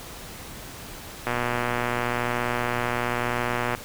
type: click train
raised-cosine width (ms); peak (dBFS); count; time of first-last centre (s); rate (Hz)
0.5; -10; 301; 1.27-3.749; 121
effects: pink hiss -40 dBFS RMS until 3.84 s